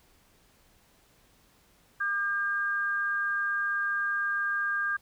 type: tone pair together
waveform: sine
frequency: 1202.6 / 1607 Hz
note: D6 / G6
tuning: +41 / +43 cents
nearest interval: perfect fourth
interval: 502 cents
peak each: -33 / -27 dBFS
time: 2-4.97 s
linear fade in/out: 10 ms
effects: pink hiss -63 dBFS RMS until 5.01 s